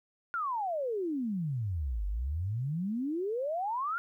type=exponential two-way sweep; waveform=sine; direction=down then up; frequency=1437 to 47 to 1437 Hz; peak=-30 dBFS; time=0.34-3.98 s; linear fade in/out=0 ms; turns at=2.06 s; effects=12-bit